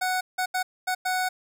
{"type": "tone bursts at uneven times", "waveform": "25% pulse", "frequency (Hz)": 740, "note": "F#5", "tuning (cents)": 0, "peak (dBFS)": -20, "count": 5, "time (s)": [[0.01, 0.21], [0.38, 0.46], [0.54, 0.63], [0.87, 0.95], [1.05, 1.29]], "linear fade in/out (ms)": 10, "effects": []}